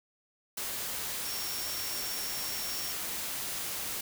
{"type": "tone in noise", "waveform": "sine", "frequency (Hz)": 5520, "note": "F8", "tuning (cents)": -21, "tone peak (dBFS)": -39, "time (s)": [1.25, 2.92], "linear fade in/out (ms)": 5, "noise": "white", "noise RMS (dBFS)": -36, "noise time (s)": [0.57, 4.01], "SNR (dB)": -6, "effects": []}